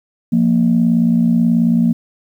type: tone pair together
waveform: sine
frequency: 174.61 / 233.1 Hz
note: F3 / A#3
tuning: 0 / 0 cents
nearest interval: perfect fourth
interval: 500 cents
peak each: -14 / -11 dBFS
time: 0.32-1.93 s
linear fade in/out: 10 ms
effects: tanh soft clip ceiling -4 dBFS + 8-bit